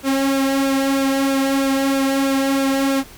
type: tone with flanger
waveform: sawtooth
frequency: 271.8 Hz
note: C#4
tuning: 34 cents flat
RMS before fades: -18 dBFS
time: 0.03-3.04 s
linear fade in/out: 50 ms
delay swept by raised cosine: 0.97 to 2.87 ms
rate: 3.1 Hz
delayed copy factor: -0.6
effects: pink hiss -42 dBFS RMS until 3.17 s